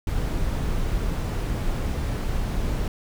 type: noise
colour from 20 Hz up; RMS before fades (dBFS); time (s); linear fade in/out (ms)
brown; -25; 0.07-2.88; 2
effects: none